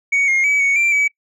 sine tone with pitch steps, 2238 / 2136 / 2283 / 2228 / 2356 / 2282 Hz, C#7 / C7 / D7 / C#7 / D7 / C#7, +16 / +35 / -50 / +8 / +5 / +50 cents, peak -10 dBFS, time 0.12-1.08 s, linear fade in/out 10 ms, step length 160 ms, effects noise-tail reverb RT60 0.1 s tail -23 dB re dry + tanh soft clip ceiling -12 dBFS

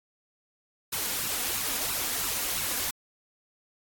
white noise with flanger, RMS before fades -30 dBFS, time 0.92-2.91 s, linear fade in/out 10 ms, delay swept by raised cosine 0.74 to 4.24 ms, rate 3 Hz, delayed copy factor +0.65, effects AAC 64 kbps

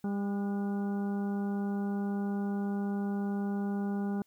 harmonic tone with a mistuned harmonic, 200.6 Hz, G3, 40 cents sharp, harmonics 1 / 2 / 3 / 4 / 5 / 6 / 7, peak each -30 / -40 / -51 / -44 / -55 / -55 / -51 dBFS, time 0.04-4.22 s, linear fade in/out 2 ms, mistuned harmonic 7, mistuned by +55 cents, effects white hiss -72 dBFS RMS until 4.26 s

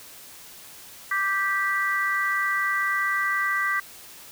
sine chord, G major, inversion second, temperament just, 1176 / 1568 / 1960 Hz, D6 / G6 / B6, +2 / 0 / -14 cents, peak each -27 / -27 / -25 dBFS, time 1.11-3.8 s, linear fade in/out 5 ms, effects white hiss -45 dBFS RMS until 4.31 s

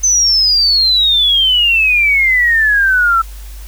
sine exponential sweep, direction down, 6190 to 1321 Hz, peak -8 dBFS, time 0.03-3.22 s, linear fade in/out 10 ms, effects added 50 Hz sine -27 dBFS peak until 3.67 s + white hiss -40 dBFS RMS until 3.67 s

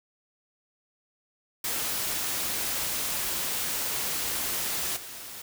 white noise with level steps, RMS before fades -30 / -41 dBFS, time 1.64-5.42 s, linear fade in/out 5 ms, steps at 4.96 s, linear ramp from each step 10 ms, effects none

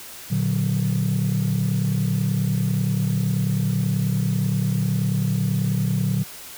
sine chord, Bb augmented, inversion none, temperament equal, 116.54 / 146.83 / 185 Hz, Bb2 / D3 / F#3, 0 / 0 / 0 cents, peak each -22 dBFS, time 0.3-6.24 s, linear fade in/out 20 ms, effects tanh soft clip ceiling -14 dBFS + white hiss -39 dBFS RMS until 6.57 s

